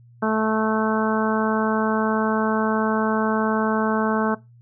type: harmonic tone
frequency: 218.5 Hz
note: A3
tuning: 12 cents flat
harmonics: 1 / 2 / 3 / 4 / 5 / 6 / 7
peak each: -22 / -25 / -27 / -28 / -29 / -30 / -30 dBFS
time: 0.22-4.35 s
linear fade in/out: 10 ms
effects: noise-tail reverb RT60 0.2 s tail -19 dB re dry + added 119 Hz sine -47 dBFS peak until 4.61 s